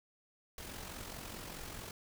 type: noise with amplitude modulation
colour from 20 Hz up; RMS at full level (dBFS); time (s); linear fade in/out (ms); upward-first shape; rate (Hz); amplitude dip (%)
pink; -44; 0.58-1.91; 2; sine; 44.7; 50
effects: none